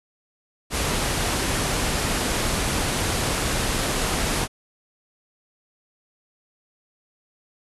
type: low-pass noise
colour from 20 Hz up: pink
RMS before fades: -24 dBFS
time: 0.7-4.48 s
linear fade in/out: 50 ms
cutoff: 12000 Hz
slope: 96 dB/octave
effects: none